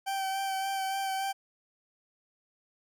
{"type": "tone with vibrato", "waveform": "40% pulse", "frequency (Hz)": 775, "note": "G5", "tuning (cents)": -20, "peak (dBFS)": -29, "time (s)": [0.06, 1.33], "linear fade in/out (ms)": 20, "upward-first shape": "sine", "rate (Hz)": 3.5, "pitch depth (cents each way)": 18, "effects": []}